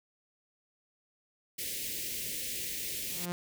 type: band-stop noise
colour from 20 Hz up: white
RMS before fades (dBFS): -37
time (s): 1.58-3.26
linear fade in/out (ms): 10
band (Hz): 540 to 1900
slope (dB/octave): 48
type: tone with exponential growth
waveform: sawtooth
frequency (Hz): 175.9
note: F3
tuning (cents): +13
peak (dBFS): -27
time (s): 2.97-3.32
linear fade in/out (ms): 0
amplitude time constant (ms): 76
effects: none